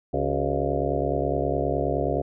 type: harmonic tone with a mistuned harmonic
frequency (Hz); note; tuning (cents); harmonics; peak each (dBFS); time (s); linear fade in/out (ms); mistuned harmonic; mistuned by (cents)
69.6; C#2; +8; 1 / 2 / 4 / 5 / 6 / 7 / 8 / 9 / 10; -31 / -31 / -31 / -31 / -31 / -31 / -31 / -31 / -31; 0.13-2.22; 10; 5; +120
effects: none